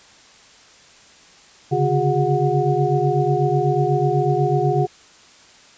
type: tone cluster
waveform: sine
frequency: 137.3 / 145.4 / 362 / 408.2 / 731 Hz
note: C#3 / D3 / F#4 / G#4 / F#5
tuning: -16 / -17 / -38 / -30 / -21 cents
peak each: -22 dBFS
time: 1.71-4.87 s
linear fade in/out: 20 ms
effects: white hiss -48 dBFS RMS until 5.77 s + resampled to 16000 Hz